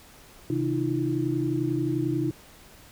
sine tone cluster, 131.4 / 160.1 / 308.3 / 339.6 Hz, C3 / D#3 / D#4 / F4, +8 / +50 / -16 / -48 cents, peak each -29 / -36 / -27 / -29 dBFS, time 0.5-2.31 s, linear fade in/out 2 ms, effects pink hiss -51 dBFS RMS until 2.91 s

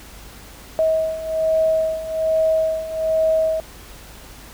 sine beating tone pair, 638 / 639.2 Hz, D#5 / D#5, +43 / +47 cents, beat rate 1.2 Hz, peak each -22 / -18 dBFS, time 0.79-3.6 s, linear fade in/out 0 ms, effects added 50 Hz sine -43 dBFS peak until 4.53 s + pink hiss -42 dBFS RMS until 4.53 s

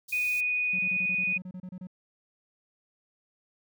white band-stop noise, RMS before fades -44 dBFS, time 0.08-0.41 s, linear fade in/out 10 ms, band 150 to 3600 Hz, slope 48 dB/octave
sine tone, 2478 Hz, D#7, 8 cents flat, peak -25 dBFS, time 0.12-1.38 s, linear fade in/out 10 ms
triangle tone bursts, 183.1 Hz, F#3, 18 cents flat, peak -35 dBFS, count 13, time 0.73-1.871 s, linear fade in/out 5 ms, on 61 ms, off 29 ms
effects none

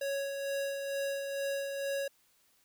square tone with tremolo, 554.4 Hz, C#5, in tune, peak -32 dBFS, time 0.01-2.08 s, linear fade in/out 5 ms, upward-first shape sine, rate 2.2 Hz, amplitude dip 40%, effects white hiss -69 dBFS RMS until 2.64 s

